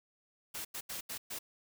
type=noise bursts at uneven times; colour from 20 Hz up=white; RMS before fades=-41 dBFS; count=5; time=0.54-0.65 / 0.74-0.81 / 0.89-1.01 / 1.09-1.18 / 1.3-1.39 s; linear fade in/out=10 ms; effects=none